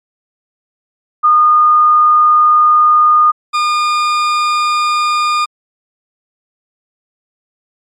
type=tone pair in turn; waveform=sine / 40% pulse; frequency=1223 / 1213.9 Hz; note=D#6 / D#6; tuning=-30 / -43 cents; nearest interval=unison; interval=13 cents; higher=first; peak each=-5 / -10 dBFS; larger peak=first; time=1.23-3.32 / 3.53-5.46 s; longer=first; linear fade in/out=20 ms; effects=low-pass 6000 Hz 12 dB/octave + MP3 96 kbps